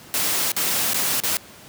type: noise with dropouts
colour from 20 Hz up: white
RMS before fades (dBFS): -22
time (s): 0.14-1.37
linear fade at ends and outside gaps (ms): 0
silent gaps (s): 0.518-0.565 / 0.934-0.944 / 1.201-1.236
effects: pink hiss -44 dBFS RMS until 1.68 s + high-pass 100 Hz 12 dB/octave